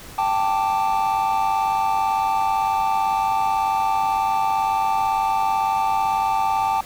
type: chord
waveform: triangle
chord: G suspended second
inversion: none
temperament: just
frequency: 784 / 882 / 1176 Hz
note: G5 / A5 / D6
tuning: 0 / +4 / +2 cents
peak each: -20 / -19 / -25 dBFS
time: 0.18-6.81 s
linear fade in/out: 5 ms
effects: pink hiss -40 dBFS RMS until 6.85 s